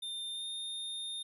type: tone with pitch glide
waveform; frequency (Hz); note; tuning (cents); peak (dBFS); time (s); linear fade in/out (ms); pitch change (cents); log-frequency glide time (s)
square; 3610 to 3650; A7 to A#7; +44 to -37; -38; 0.02-1.23; 10; +19; 0.31-0.45
effects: none